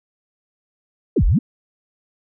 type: exponential two-way sweep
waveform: sine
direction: down then up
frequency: 540 to 35.46 to 278.7 Hz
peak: -12 dBFS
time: 1.16-1.39 s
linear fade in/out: 10 ms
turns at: 1.25 s
effects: none